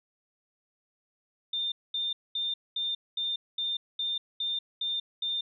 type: tone bursts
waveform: sine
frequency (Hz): 3607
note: A7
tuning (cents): +42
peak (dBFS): -28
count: 10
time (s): 1.53-5.41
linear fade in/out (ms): 5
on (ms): 190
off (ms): 220
effects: none